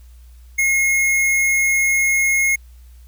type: tone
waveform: square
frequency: 2158 Hz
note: C#7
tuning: 47 cents flat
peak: -15 dBFS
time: 0.58-2.56 s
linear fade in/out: 10 ms
effects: added 60 Hz sine -40 dBFS peak until 3.07 s + white hiss -58 dBFS RMS until 3.07 s